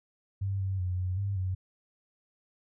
sine tone with pitch steps, 97.9 / 95.8 / 90.8 / 91.7 / 99.3 / 93 Hz, G2 / G2 / F#2 / F#2 / G2 / F#2, -2 / -39 / -32 / -15 / +23 / +9 cents, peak -28 dBFS, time 0.41-1.55 s, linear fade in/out 10 ms, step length 190 ms, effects none

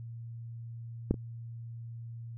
clicks, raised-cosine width 3 ms, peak -12 / -25 dBFS, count 2, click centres 1.11 / 1.142 s, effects added 116 Hz sine -40 dBFS peak until 2.37 s

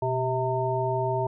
harmonic tone with a mistuned harmonic, 130 Hz, C3, 11 cents flat, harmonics 1 / 3 / 5 / 7, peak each -29 / -29 / -29 / -29 dBFS, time 0.02-1.27 s, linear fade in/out 5 ms, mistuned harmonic 1, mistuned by -90 cents, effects none

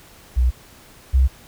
sine tone pair in turn, 62 / 65.31 Hz, B1 / C2, +7 / -3 cents, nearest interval minor second, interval 90 cents, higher second, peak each -13 / -11 dBFS, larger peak second, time 0.36-0.51 / 1.13-1.28 s, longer neither, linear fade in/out 20 ms, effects pink hiss -47 dBFS RMS until 1.47 s

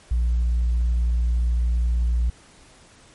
triangle tone with tanh clipping, 59 Hz, A#1, 22 cents sharp, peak -18 dBFS, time 0.11-2.3 s, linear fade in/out 5 ms, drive 6 dB, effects pink hiss -51 dBFS RMS until 3.14 s + MP3 48 kbps

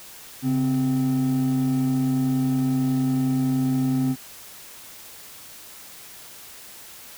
triangle tone pair together, 137.57 / 259.7 Hz, C#3 / C4, -13 / -13 cents, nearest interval major seventh, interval 1100 cents, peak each -22 / -18 dBFS, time 0.42-4.16 s, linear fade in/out 50 ms, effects tanh soft clip ceiling -12 dBFS + white hiss -43 dBFS RMS until 7.17 s

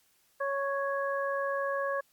harmonic tone, 554.4 Hz, C#5, in tune, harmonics 1 / 2 / 3, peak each -31 / -34 / -36 dBFS, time 0.4-2.01 s, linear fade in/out 10 ms, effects white hiss -68 dBFS RMS until 2.12 s + Opus 48 kbps

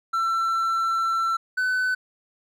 triangle tone pair in turn, 1343 / 1507.5 Hz, E6 / F#6, +32 / +32 cents, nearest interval major second, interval 200 cents, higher second, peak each -19 dBFS, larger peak neither, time 0.13-1.37 / 1.57-1.95 s, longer first, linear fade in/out 10 ms, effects none

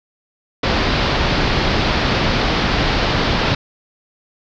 pink low-pass noise, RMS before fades -17 dBFS, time 0.63-3.55 s, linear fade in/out 5 ms, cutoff 5000 Hz, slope 48 dB/octave, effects none

